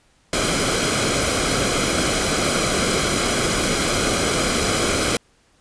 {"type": "noise with comb filter", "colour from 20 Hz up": "pink", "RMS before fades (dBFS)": -20, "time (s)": [0.33, 5.17], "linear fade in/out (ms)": 2, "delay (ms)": 1.1, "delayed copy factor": -0.6, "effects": ["pink hiss -59 dBFS RMS until 5.6 s", "resampled to 22050 Hz"]}